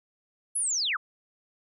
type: linear sweep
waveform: sine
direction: down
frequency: 10930 to 1053 Hz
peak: -25 dBFS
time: 0.55-0.97 s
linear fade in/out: 10 ms
effects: none